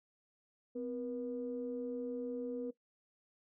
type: tone pair together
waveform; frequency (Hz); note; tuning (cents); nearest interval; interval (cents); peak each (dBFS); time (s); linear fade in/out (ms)
sine; 254.9 / 481.2; C4 / B4; -45 / -45; major seventh; 1100; -40 / -39; 0.75-2.71; 10
effects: noise-tail reverb RT60 0.1 s tail -17 dB re dry + tanh soft clip ceiling -29 dBFS